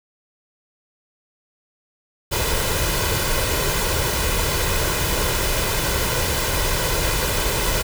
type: noise with comb filter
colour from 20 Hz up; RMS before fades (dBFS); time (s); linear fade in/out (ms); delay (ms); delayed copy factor
pink; -21; 2.31-7.83; 20; 2; +0.55
effects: none